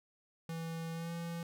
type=tone with pitch glide; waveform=square; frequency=164.5 to 168.73 Hz; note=E3 to E3; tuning=-3 to +41 cents; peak=-39 dBFS; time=0.49-1.43 s; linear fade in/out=2 ms; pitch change=+44 cents; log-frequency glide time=0.93-1.12 s; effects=none